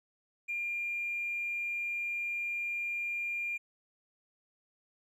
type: tone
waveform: triangle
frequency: 2400 Hz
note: D7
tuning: 37 cents sharp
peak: -29 dBFS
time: 0.48-3.58 s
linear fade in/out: 20 ms
effects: tanh soft clip ceiling -30 dBFS